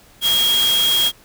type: tone in noise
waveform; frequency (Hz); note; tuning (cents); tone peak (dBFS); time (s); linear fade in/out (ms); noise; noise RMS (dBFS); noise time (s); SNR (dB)
sine; 3268; G#7; -29; -14; 0.21-1.12; 50; white; -23; 0.21-1.12; +6
effects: pink hiss -49 dBFS RMS until 1.24 s